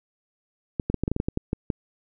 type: clicks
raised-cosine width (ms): 3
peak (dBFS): -11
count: 12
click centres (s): 0.798 / 0.9 / 0.943 / 1.036 / 1.079 / 1.116 / 1.164 / 1.201 / 1.285 / 1.374 / 1.531 / 1.702
effects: none